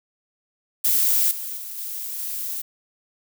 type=noise with level steps; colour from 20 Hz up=violet; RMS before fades=-19 / -31 / -34 / -31 / -29 dBFS; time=0.84-2.62 s; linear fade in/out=10 ms; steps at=1.31 / 1.57 / 1.78 / 2.19 s; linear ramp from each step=2 ms; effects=none